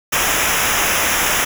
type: noise with comb filter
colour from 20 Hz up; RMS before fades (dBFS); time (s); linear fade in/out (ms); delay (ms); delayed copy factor
pink; -17; 0.12-1.45; 10; 0.23; -0.8
effects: none